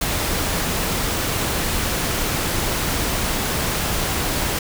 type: noise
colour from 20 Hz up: pink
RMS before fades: -22 dBFS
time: 0.01-4.59 s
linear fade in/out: 5 ms
effects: none